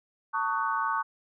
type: chord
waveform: sine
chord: D# half-diminished seventh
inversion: second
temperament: just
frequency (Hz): 896 / 1120.1 / 1244.5 / 1493.4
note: A5 / C#6 / D#6 / F#6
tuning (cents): +31 / +18 / 0 / +16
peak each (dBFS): -31 / -29 / -34 / -33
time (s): 0.33-1.03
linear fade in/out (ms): 20
effects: none